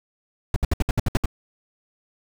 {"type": "noise bursts", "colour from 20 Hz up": "brown", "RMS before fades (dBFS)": -18, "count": 9, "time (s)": [0.54, 1.258], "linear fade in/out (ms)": 2, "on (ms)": 22, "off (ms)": 65, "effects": []}